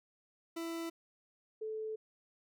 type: tone pair in turn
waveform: 40% pulse / sine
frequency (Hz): 332 / 436.2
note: E4 / A4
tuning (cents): +12 / -15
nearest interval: perfect fourth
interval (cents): 473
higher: second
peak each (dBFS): -37 / -37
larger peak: neither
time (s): 0.56-0.9 / 1.61-1.96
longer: second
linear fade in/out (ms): 10
effects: none